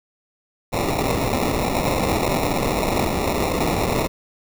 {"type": "noise with sample-and-hold", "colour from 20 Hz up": "white", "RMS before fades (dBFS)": -21, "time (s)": [0.72, 4.08], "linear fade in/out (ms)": 20, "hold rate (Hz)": 1575, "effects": []}